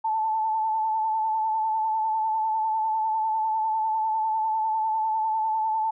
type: tone with vibrato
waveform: sine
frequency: 878 Hz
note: A5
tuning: 4 cents flat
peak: -22 dBFS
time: 0.04-5.91 s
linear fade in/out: 10 ms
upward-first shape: sine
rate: 10 Hz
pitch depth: 35 cents each way
effects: none